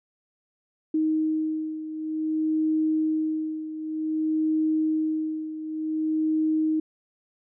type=beating tone pair; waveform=sine; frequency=313.1 / 313.64 Hz; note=D#4 / D#4; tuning=+11 / +14 cents; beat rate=0.54 Hz; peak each=-24 / -29 dBFS; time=0.94-6.8 s; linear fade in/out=5 ms; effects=none